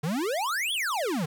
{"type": "exponential two-way sweep", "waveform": "square", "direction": "up then down", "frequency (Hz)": [140, 3500, 140], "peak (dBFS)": -27, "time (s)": [0.03, 1.26], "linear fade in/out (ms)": 10, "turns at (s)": 0.73, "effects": ["9-bit"]}